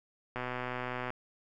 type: click train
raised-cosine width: 0.5 ms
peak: -21 dBFS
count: 94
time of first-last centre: 0.36-1.104 s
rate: 125 Hz
effects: none